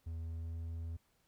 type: tone with pitch glide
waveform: triangle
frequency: 82 to 82.62 Hz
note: E2 to E2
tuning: -9 to +4 cents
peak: -37 dBFS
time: 0.06-0.97 s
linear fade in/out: 10 ms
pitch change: +13 cents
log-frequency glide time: 0.34-0.55 s
effects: pink hiss -75 dBFS RMS until 1.27 s